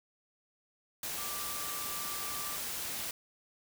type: tone in noise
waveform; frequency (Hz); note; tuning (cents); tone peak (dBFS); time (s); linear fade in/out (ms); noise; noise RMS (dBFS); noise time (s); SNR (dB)
sine; 1174.7; D6; 0; -44; 1.18-2.56; 2; white; -38; 1.03-3.11; -9
effects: none